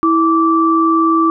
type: tone pair together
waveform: sine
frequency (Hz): 326.6 / 1164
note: E4 / D6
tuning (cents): -16 / -16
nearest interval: octave + minor seventh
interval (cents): 2200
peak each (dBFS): -12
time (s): 0.03-1.3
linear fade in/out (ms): 0
effects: none